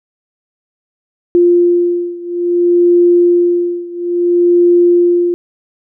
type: beating tone pair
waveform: sine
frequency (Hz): 349.2 / 349.79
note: F4 / F4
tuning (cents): 0 / +3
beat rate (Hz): 0.59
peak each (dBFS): -10 / -12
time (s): 1.35-5.34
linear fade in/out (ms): 0
effects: none